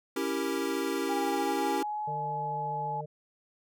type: chord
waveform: square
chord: C# diminished seventh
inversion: none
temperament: equal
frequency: 277.2 / 329.6 / 392 / 466.2 Hz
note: C#4 / E4 / G4 / Bb4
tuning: 0 / 0 / 0 / 0 cents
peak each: -35 / -35 / -34 / -38 dBFS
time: 0.16-1.83 s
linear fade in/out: 5 ms
type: tone with pitch glide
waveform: sine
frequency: 813 to 850 Hz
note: G#5 to G#5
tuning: -37 to +40 cents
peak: -31 dBFS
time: 1.09-3.01 s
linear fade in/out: 5 ms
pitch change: +77 cents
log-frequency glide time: 1.3-2.07 s
type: harmonic tone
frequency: 151.2 Hz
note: D#3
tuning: 49 cents flat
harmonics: 1 / 3 / 4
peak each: -39 / -42 / -43 dBFS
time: 2.07-3.06 s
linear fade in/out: 10 ms
effects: none